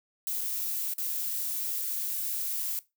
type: noise with dropouts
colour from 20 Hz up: violet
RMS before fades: -32 dBFS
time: 0.27-2.79 s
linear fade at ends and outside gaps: 0 ms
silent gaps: 0.409-0.413 / 0.937-0.982 s
effects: noise-tail reverb RT60 0.2 s tail -18 dB re dry